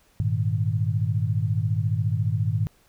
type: chord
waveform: sine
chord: Ab suspended second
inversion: none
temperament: equal with one note detuned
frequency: 102.1 / 116.54 / 155.56 Hz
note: Ab2 / Bb2 / Eb3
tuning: -29 / 0 / 0 cents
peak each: -24 / -25 / -28 dBFS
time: 0.2-2.67 s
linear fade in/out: 0 ms
effects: pink hiss -61 dBFS RMS until 2.88 s